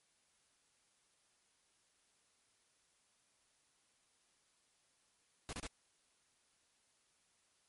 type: noise bursts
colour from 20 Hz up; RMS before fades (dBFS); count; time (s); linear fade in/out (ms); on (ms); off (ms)
pink; -44; 3; 5.49-5.667; 0; 39; 30
effects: white hiss -75 dBFS RMS until 7.68 s + MP3 48 kbps

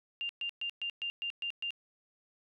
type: tone bursts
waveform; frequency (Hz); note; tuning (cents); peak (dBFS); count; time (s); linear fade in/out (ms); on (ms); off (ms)
sine; 2794; F7; 0; -33; 8; 0.21-1.706; 0; 82; 120
effects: none

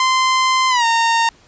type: tone with pitch glide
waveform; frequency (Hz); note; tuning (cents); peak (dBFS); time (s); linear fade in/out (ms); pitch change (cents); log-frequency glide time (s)
sawtooth; 1038 to 919.4; C6 to A#5; -14 to -24; -9; 0-1.29; 2; -210; 0.69-0.85
effects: pink hiss -50 dBFS RMS until 1.47 s + resampled to 16000 Hz

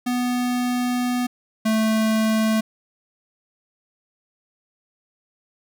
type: tone pair in turn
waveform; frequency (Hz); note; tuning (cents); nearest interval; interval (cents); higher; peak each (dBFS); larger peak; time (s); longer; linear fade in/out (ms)
square; 246.9 / 219.6; B3 / A3; 0 / -3; major second; 203; first; -21 / -18; second; 0.06-1.27 / 1.65-2.61; first; 10
effects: none

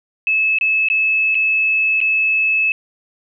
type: tone with dropouts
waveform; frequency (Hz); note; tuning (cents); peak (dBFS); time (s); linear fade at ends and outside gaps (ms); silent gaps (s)
sine; 2600; E7; -24; -13; 0.27-2.72; 1; 0.586-0.611 / 0.886-0.9 / 1.346-1.352 / 2.004-2.013
effects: none

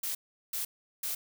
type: noise bursts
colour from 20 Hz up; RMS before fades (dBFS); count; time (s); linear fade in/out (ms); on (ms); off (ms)
blue; -34; 3; 0.03-1.15; 5; 120; 380
effects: none

